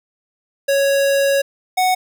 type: tone pair in turn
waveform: square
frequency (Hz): 554.4 / 740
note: C#5 / F#5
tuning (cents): 0 / 0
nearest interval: perfect fourth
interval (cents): 500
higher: second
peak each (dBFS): -14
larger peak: neither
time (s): 0.68-1.42 / 1.77-1.95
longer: first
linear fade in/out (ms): 10
effects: none